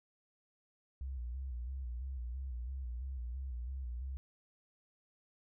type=tone with vibrato; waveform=sine; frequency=63.1 Hz; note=B1; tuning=38 cents sharp; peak=-38 dBFS; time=1.01-4.17 s; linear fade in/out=0 ms; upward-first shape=square; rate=3 Hz; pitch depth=86 cents each way; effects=none